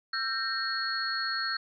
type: tone cluster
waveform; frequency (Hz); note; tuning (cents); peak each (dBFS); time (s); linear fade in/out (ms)
sine; 1342 / 1572 / 1842 / 4328; E6 / G6 / A#6 / C#8; +31 / +4 / -21 / -42; -35 / -34 / -37 / -32; 0.13-1.57; 5
effects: none